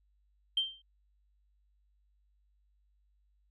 sine tone with exponential decay, 3143 Hz, G7, 4 cents sharp, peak -23 dBFS, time 0.57-0.82 s, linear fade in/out 5 ms, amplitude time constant 54 ms, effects tanh soft clip ceiling -20 dBFS + added 50 Hz sine -68 dBFS peak until 3.5 s

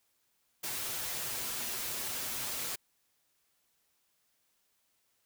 white noise with comb filter, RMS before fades -37 dBFS, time 0.63-2.76 s, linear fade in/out 10 ms, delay 8.1 ms, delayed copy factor +0.6, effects white hiss -75 dBFS RMS until 5.25 s

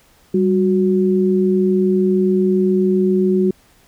sine tone pair together, 194.7 / 367.5 Hz, G3 / F#4, -12 / -12 cents, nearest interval major seventh, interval 1100 cents, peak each -15 dBFS, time 0.34-3.51 s, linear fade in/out 5 ms, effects pink hiss -53 dBFS RMS until 3.87 s

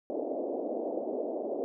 white band-pass noise, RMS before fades -34 dBFS, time 0.1-1.64 s, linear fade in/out 0 ms, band 250 to 660 Hz, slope 48 dB/octave, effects none

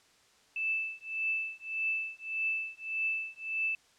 sine tone with tremolo, 2637 Hz, E7, in tune, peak -27 dBFS, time 0.56-3.75 s, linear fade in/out 2 ms, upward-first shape triangle, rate 1.7 Hz, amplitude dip 100%, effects white hiss -64 dBFS RMS until 3.98 s + low-pass 7000 Hz 12 dB/octave

